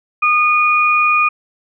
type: tone pair together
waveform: sine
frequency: 1226 / 2451 Hz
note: D#6 / D#7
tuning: -26 / -27 cents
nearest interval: octave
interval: 1199 cents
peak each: -13 dBFS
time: 0.22-1.29 s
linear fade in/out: 10 ms
effects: none